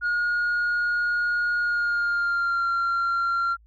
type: tone with pitch glide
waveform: sine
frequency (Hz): 1436 to 1377.5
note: F6 to F6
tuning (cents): +48 to -24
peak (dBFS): -19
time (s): 0.01-3.57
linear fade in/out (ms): 50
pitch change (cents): -72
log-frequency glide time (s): 1.6-2.67
effects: tanh soft clip ceiling -20 dBFS + added 55 Hz sine -52 dBFS peak until 3.66 s